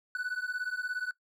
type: beating tone pair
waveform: triangle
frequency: 1480 / 1497 Hz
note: F#6 / F#6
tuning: 0 / +20 cents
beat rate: 17 Hz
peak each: -33 / -33 dBFS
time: 0.15-1.11 s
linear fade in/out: 2 ms
effects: noise-tail reverb RT60 0.1 s tail -20 dB re dry